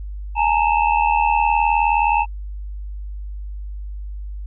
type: ring-modulated tone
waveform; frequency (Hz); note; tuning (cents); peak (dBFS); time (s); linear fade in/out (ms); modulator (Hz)
square; 880; A5; 0; -12; 0.35-2.26; 50; 39.7
effects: added 50 Hz sine -27 dBFS peak until 4.46 s + resampled to 8000 Hz